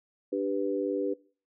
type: chord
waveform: sine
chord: G major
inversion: second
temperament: equal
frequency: 293.7 / 392 / 493.9 Hz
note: D4 / G4 / B4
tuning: 0 / 0 / 0 cents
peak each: -31 dBFS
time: 0.32-1.14 s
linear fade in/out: 10 ms
effects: noise-tail reverb RT60 0.4 s tail -21 dB re dry